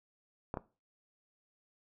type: clicks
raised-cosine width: 1 ms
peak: -22 dBFS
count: 2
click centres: 0.541 / 0.572 s
effects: noise-tail reverb RT60 0.3 s tail -17 dB re dry